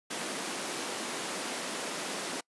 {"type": "high-pass noise", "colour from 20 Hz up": "pink", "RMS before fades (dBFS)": -36, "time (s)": [0.1, 2.41], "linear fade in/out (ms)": 10, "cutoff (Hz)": 220, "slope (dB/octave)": 24, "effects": ["noise-tail reverb RT60 0.1 s tail -26 dB re dry", "resampled to 24000 Hz"]}